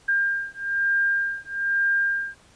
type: beating tone pair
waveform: sine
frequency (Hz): 1600 / 1601.1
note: G6 / G6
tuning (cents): +35 / +36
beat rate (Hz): 1.1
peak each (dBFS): -24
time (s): 0.08-2.35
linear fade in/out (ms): 10
effects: pink hiss -55 dBFS RMS until 2.55 s + resampled to 22050 Hz